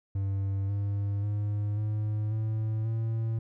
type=tone with pitch steps; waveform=triangle; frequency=98 / 100.76 / 103.59 / 106.5 / 109.49 / 112.57 Hz; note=G2 / G2 / G#2 / G#2 / A2 / A2; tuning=0 / +48 / -4 / +44 / -8 / +40 cents; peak=-25 dBFS; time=0.15-3.39 s; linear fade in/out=5 ms; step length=540 ms; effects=none